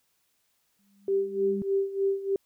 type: tone with exponential growth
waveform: sine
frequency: 200 Hz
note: G3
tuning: 35 cents sharp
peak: -27 dBFS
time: 0.79-1.62 s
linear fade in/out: 0 ms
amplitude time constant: 180 ms
type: tone with tremolo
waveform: sine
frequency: 392 Hz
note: G4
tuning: in tune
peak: -21 dBFS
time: 1.08-2.36 s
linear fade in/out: 2 ms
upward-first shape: sine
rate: 3.3 Hz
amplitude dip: 80%
effects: white hiss -72 dBFS RMS until 2.45 s